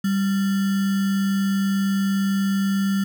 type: tone with sample-and-hold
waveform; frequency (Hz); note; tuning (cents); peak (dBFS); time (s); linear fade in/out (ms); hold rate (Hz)
sine; 196; G3; 0; -18; 0.04-3.04; 5; 1575
effects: none